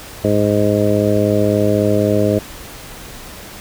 harmonic tone, 103.83 Hz, G#2, in tune, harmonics 1 / 2 / 3 / 4 / 5 / 6, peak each -19 / -19 / -19 / -19 / -19 / -19 dBFS, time 0.24-2.39 s, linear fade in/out 5 ms, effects pink hiss -34 dBFS RMS until 3.6 s

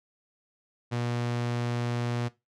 sawtooth tone, 120 Hz, B2, 49 cents flat, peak -24 dBFS, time 0.91-2.29 s, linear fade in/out 20 ms, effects noise-tail reverb RT60 0.2 s tail -17 dB re dry + low-pass 6000 Hz 12 dB/octave

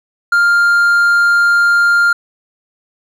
triangle tone, 1400 Hz, F6, 4 cents sharp, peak -6 dBFS, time 0.32-2.13 s, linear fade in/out 5 ms, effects none

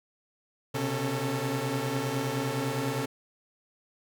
sawtooth tone cluster, 125.3 / 135.1 / 274.7 / 443.8 Hz, B2 / C#3 / C#4 / A4, +25 / -44 / -16 / +15 cents, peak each -30 dBFS, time 0.74-3.06 s, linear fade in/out 10 ms, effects none

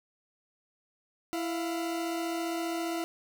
40% pulse tone pair together, 332.5 / 700 Hz, E4 / F5, +15 / +4 cents, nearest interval octave + minor second, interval 1289 cents, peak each -31 / -36 dBFS, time 1.33-3.04 s, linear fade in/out 0 ms, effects none

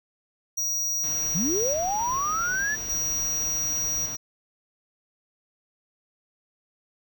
square tone with tremolo, 5760 Hz, F#8, 47 cents flat, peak -25 dBFS, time 0.57-4.17 s, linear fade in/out 10 ms, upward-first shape square, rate 0.43 Hz, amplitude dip 50%
pink low-pass noise, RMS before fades -42 dBFS, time 1.03-4.16 s, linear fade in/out 10 ms, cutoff 4400 Hz, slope 12 dB/octave
sine linear sweep, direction up, 138.59 to 1760 Hz, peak -24 dBFS, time 1.34-2.76 s, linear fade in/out 20 ms
effects none

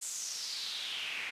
pink noise with band-pass filter sweep, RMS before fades -39 dBFS, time 0.01-1.31 s, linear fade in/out 20 ms, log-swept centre 7800 to 2200 Hz, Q 4.1, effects resampled to 32000 Hz

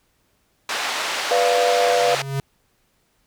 pink band-pass noise, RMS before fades -25 dBFS, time 0.69-2.22 s, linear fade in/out 2 ms, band 790 to 5500 Hz, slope 12 dB/octave
sine chord, B diminished, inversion none, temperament equal with one note detuned, 493.9 / 585.3 / 698.5 Hz, B4 / D5 / F5, 0 / -6 / 0 cents, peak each -19 / -23 / -19 dBFS, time 1.31-2.15 s, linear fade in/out 2 ms
square tone with exponential growth, 137.1 Hz, C#3, 19 cents flat, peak -20 dBFS, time 1.84-2.4 s, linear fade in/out 2 ms, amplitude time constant 120 ms
effects pink hiss -65 dBFS RMS until 3.26 s

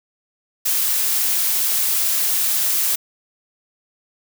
blue noise, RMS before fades -19 dBFS, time 0.65-2.96 s, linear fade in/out 10 ms, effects none

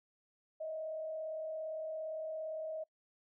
sine tone with frequency modulation, 632 Hz, D#5, 27 cents sharp, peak -38 dBFS, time 0.6-2.84 s, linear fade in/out 10 ms, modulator 37.5 Hz, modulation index 0.39, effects noise-tail reverb RT60 0.1 s tail -22 dB re dry

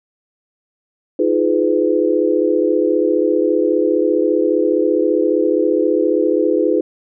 sine chord, F half-diminished seventh, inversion third, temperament just, 314.3 / 349.2 / 419.1 / 502.9 Hz, Eb4 / F4 / Ab4 / Cb5, +18 / 0 / +16 / +31 cents, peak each -18 dBFS, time 1.19-6.81 s, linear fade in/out 5 ms, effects none

